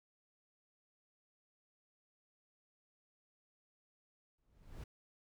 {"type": "noise with exponential growth", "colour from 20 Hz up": "brown", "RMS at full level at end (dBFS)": -43, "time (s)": [4.38, 4.84], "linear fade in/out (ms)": 5, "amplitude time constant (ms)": 100, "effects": []}